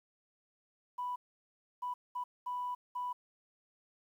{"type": "tone bursts at uneven times", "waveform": "sine", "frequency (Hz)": 987.8, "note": "B5", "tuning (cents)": 0, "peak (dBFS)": -34, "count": 5, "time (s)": [[0.98, 1.16], [1.82, 1.94], [2.15, 2.24], [2.46, 2.75], [2.95, 3.13]], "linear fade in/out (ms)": 10, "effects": ["tanh soft clip ceiling -30 dBFS", "11-bit"]}